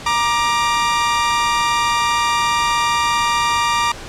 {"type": "tone pair together", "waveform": "sawtooth", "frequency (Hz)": [942, 1186.8], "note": ["A#5", "D6"], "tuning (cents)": [18, 18], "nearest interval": "major third", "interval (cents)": 400, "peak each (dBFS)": -14, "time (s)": [0.06, 3.92], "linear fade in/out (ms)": 5, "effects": ["pink hiss -33 dBFS RMS until 4.08 s", "low-pass 7000 Hz 12 dB/octave"]}